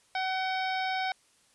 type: harmonic tone with a mistuned harmonic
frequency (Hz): 754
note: F#5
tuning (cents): +32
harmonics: 1 / 2 / 3 / 4 / 5 / 6 / 7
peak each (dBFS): -30 / -36 / -36 / -45 / -42 / -49 / -42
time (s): 0.15-1.12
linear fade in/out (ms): 2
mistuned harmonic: 4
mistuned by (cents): +57
effects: white hiss -65 dBFS RMS until 1.54 s + resampled to 24000 Hz